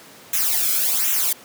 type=noise with flanger; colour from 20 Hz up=blue; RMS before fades=-20 dBFS; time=0.33-1.33 s; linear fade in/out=5 ms; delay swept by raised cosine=0.21 to 1.1 ms; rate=1.3 Hz; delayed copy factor=-0.8; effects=pink hiss -44 dBFS RMS until 1.44 s + high-pass 200 Hz 12 dB/octave